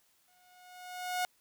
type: tone with exponential growth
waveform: sawtooth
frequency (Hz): 726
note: F#5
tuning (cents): -33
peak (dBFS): -25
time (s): 0.28-1.25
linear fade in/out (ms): 0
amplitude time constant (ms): 210
effects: white hiss -70 dBFS RMS until 1.4 s